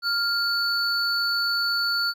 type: tone pair together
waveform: triangle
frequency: 1396.9 / 4473 Hz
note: F6 / C#8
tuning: 0 / +15 cents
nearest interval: octave + minor sixth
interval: 2015 cents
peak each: -23 dBFS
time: 0.02-2.14 s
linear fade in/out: 50 ms
effects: none